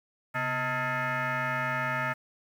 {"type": "tone with frequency modulation", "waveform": "sine", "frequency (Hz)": 246.9, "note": "B3", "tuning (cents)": 0, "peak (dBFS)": -26, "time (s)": [0.34, 2.14], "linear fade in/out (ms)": 20, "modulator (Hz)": 381, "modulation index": 5, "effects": ["tanh soft clip ceiling -22 dBFS", "9-bit"]}